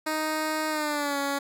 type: tone with pitch glide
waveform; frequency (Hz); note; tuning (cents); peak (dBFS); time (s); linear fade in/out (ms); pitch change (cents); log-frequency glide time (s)
10% pulse; 311.1 to 280.4; D#4 to C#4; 0 to +20; -18; 0.06-1.39; 10; -180; 0.69-1.18
effects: none